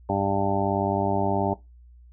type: harmonic tone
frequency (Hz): 98.7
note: G2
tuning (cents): +12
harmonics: 1 / 2 / 3 / 4 / 6 / 7 / 8 / 9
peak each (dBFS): -30 / -30 / -30 / -30 / -30 / -30 / -30 / -30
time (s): 0.09-1.54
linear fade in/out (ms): 5
effects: noise-tail reverb RT60 0.2 s tail -18 dB re dry + added 60 Hz sine -47 dBFS peak until 2.12 s